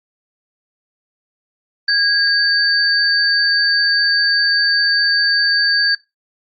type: tone pair together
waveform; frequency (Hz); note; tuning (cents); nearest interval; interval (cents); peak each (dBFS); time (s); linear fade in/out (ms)
sine; 1639 / 4583; G#6 / D8; -23 / -43; octave + tritone; 1780; -15; 1.88-5.95; 5
effects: noise-tail reverb RT60 0.2 s tail -18 dB re dry + Opus 32 kbps

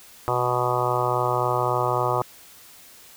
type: harmonic tone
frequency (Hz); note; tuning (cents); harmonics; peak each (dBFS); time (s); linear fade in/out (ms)
123.6; B2; +2; 1 / 3 / 4 / 5 / 6 / 7 / 8 / 9 / 10; -29 / -29 / -29 / -29 / -29 / -29 / -29 / -29 / -29; 0.28-2.22; 0
effects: white hiss -48 dBFS RMS until 3.16 s

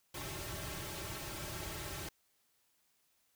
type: noise with comb filter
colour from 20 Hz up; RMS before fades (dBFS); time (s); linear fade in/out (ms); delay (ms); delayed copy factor
pink; -43; 0.14-2.09; 5; 4.1; -0.85
effects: white hiss -75 dBFS RMS until 3.35 s

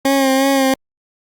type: tone with vibrato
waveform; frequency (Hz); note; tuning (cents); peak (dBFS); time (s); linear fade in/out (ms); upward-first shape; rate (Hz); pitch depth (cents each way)
20% pulse; 269.6; C#4; -48; -7; 0.05-0.74; 2; sine; 2.8; 33
effects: Opus 48 kbps

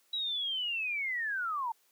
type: linear sweep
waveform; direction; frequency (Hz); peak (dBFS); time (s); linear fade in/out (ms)
sine; down; 3900 to 880; -31; 0.13-1.72; 5
effects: white hiss -69 dBFS RMS until 1.91 s + high-pass 300 Hz 12 dB/octave

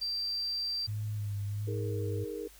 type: tone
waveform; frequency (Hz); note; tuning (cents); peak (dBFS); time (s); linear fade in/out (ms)
sine; 4699; D8; 0; -31; 0.01-0.87; 10
type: tone with vibrato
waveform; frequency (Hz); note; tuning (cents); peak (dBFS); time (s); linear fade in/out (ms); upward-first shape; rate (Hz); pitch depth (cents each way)
sine; 103.8; G#2; 0; -32; 0.87-2.25; 20; sine; 1.4; 44
type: chord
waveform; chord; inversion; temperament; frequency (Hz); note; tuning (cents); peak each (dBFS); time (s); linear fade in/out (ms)
sine; D# suspended fourth; none; equal with one note detuned; 316.6 / 415.3 / 466.2; D#4 / G#4 / A#4; +30 / 0 / 0; -42 / -39 / -39; 1.67-2.48; 10
effects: added 50 Hz sine -57 dBFS peak until 2.59 s + white hiss -57 dBFS RMS until 2.59 s

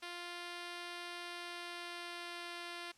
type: tone with pitch glide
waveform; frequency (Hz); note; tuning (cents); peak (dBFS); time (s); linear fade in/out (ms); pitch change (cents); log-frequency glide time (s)
5% pulse; 349.2 to 346.8; F4 to F4; 0 to -12; -32; 0.02-2.92; 10; -12; 1.18-2.54
effects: white hiss -67 dBFS RMS until 2.97 s + low-pass 8000 Hz 12 dB/octave

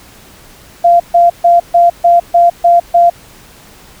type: tone bursts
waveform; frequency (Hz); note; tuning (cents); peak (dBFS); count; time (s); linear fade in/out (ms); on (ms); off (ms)
sine; 691; F5; -19; -3; 8; 0.84-3.1; 10; 160; 140
effects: pink hiss -39 dBFS RMS until 4 s

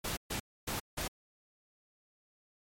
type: noise bursts at uneven times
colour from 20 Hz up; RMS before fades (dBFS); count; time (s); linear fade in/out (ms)
pink; -36; 4; 0.04-0.17 / 0.3-0.4 / 0.67-0.8 / 0.97-1.08; 10
effects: MP3 64 kbps

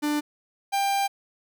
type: tone pair in turn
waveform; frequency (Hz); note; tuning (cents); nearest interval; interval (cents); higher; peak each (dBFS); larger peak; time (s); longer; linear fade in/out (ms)
45% pulse; 296.6 / 793.5; D4 / G5; +17 / +21; octave + perfect fourth; 1704; second; -23 / -22; second; 0.02-0.21 / 0.72-1.08; second; 20
effects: none

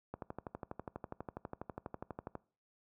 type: click train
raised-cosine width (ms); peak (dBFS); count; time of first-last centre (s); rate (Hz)
1; -27; 28; 0.14-2.353; 12.2
effects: noise-tail reverb RT60 0.4 s tail -22 dB re dry + high-pass 60 Hz 12 dB/octave

